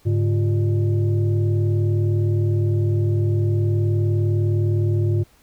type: tone with frequency modulation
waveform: sine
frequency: 103.7 Hz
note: G#2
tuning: 2 cents flat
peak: -16 dBFS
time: 0.05-5.24 s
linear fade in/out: 20 ms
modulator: 247 Hz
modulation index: 0.68
effects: pink hiss -56 dBFS RMS until 5.42 s